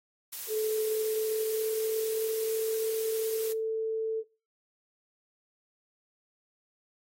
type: noise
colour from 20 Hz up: blue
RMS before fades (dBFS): -38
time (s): 0.32-3.53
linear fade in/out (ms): 10
type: tone with pitch glide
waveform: sine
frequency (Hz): 434.3 to 443.4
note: A4 to A4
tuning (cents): -23 to +13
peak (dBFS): -27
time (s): 0.48-4.24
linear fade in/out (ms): 50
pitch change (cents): +36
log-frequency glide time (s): 0.69-2.48
effects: noise-tail reverb RT60 0.3 s tail -18 dB re dry + AAC 48 kbps